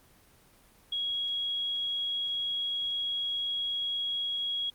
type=tone; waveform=sine; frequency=3312 Hz; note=G#7; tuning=5 cents flat; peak=-29 dBFS; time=0.92-4.7 s; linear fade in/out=5 ms; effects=pink hiss -60 dBFS RMS until 4.74 s + Opus 24 kbps